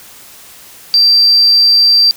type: tone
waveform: sine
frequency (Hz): 4696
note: D8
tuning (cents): -1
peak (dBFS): -4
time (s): 0.94-2.11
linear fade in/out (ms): 0
effects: tanh soft clip ceiling 0 dBFS + white hiss -37 dBFS RMS until 2.16 s